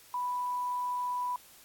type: tone with quantisation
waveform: sine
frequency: 987.8 Hz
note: B5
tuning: in tune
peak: -30 dBFS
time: 0.14-1.36 s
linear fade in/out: 2 ms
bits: 10
effects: white hiss -56 dBFS RMS until 1.64 s + AAC 64 kbps